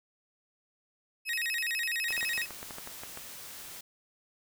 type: tone with vibrato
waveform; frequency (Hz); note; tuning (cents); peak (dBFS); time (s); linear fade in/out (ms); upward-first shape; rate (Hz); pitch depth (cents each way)
35% pulse; 2200; C#7; -14; -28; 1.25-2.47; 50; square; 12; 270
type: noise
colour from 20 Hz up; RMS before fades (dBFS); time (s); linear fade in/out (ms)
white; -45; 2.08-3.81; 5
type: clicks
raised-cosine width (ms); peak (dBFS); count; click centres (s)
0.5; -26; 11; 2.106 / 2.178 / 2.229 / 2.379 / 2.507 / 2.629 / 2.708 / 2.784 / 2.874 / 3.035 / 3.174
effects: none